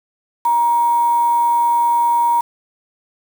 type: tone with quantisation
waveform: sine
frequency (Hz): 945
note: A#5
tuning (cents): +23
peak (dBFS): -12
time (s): 0.45-2.41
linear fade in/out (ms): 5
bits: 5
effects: none